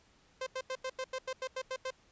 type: tone bursts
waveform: sawtooth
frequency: 520 Hz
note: C5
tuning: 11 cents flat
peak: -31 dBFS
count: 11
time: 0.41-1.906 s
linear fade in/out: 5 ms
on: 56 ms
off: 88 ms
effects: pink hiss -66 dBFS RMS until 2.11 s + resampled to 16000 Hz